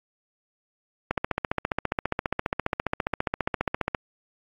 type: click train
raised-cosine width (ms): 0.5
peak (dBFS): -9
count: 43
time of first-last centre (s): 1.11-3.948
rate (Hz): 14.8
effects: AAC 64 kbps